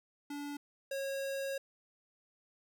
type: tone pair in turn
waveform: square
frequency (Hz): 288.3 / 546.1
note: D4 / C#5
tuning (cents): -32 / -26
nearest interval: major seventh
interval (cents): 1106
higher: second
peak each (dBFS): -40 / -36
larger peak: second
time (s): 0.3-0.57 / 0.91-1.58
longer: second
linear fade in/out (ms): 5
effects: none